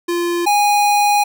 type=tone pair in turn; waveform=square; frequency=346.1 / 823.2 Hz; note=F4 / G#5; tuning=-16 / -16 cents; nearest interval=octave + minor third; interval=1500 cents; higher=second; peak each=-17 / -12 dBFS; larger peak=second; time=0.08-0.46 / 0.46-1.24 s; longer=second; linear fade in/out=10 ms; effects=none